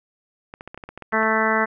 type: clicks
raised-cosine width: 0.5 ms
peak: -21 dBFS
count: 11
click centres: 0.539 / 0.609 / 0.676 / 0.745 / 0.776 / 0.838 / 0.89 / 0.976 / 1.023 / 1.124 / 1.231 s
type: harmonic tone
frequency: 220 Hz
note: A3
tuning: in tune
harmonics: 1 / 2 / 3 / 4 / 5 / 6 / 7 / 8 / 9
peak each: -26 / -26 / -26 / -26 / -26 / -26 / -26 / -26 / -26 dBFS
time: 1.12-1.66 s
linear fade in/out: 20 ms
effects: none